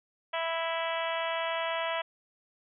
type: harmonic tone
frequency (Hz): 329.6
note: E4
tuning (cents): 0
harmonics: 2 / 3 / 4 / 5 / 6 / 7 / 8 / 9 / 10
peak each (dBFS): -33 / -35 / -39 / -41 / -39 / -42 / -42 / -42 / -42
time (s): 0.33-2.02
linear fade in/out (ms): 10
effects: none